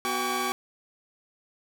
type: tone cluster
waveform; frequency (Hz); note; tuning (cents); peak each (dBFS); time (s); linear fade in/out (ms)
sawtooth; 246.6 / 372.5 / 798 / 1137; B3 / F#4 / G5 / C#6; -2 / +12 / +31 / +44; -32 / -29 / -28 / -26; 0.05-0.52; 0
effects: none